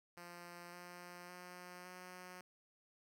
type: tone with pitch steps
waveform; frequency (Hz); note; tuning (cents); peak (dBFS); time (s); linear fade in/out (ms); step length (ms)
5% pulse; 174.3 / 176.73 / 179.2 / 181.7; F3 / F3 / F3 / F#3; -3 / +21 / +45 / -31; -40; 0.17-2.41; 2; 560
effects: none